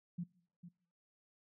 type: tone with echo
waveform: sine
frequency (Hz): 174.61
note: F3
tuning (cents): 0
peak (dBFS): -37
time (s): 0.18-0.24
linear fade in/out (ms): 10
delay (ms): 450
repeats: 1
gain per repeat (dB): -12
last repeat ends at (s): 0.69
effects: noise-tail reverb RT60 0.7 s tail -24 dB re dry